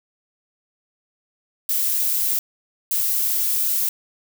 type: noise bursts at uneven times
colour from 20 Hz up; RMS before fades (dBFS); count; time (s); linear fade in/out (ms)
violet; -21; 2; 1.69-2.39 / 2.91-3.89; 2
effects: none